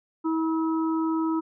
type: harmonic tone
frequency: 322.4 Hz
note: E4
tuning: 38 cents flat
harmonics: 1 / 3 / 4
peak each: -23 / -33 / -35 dBFS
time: 0.24-1.41 s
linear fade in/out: 20 ms
effects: none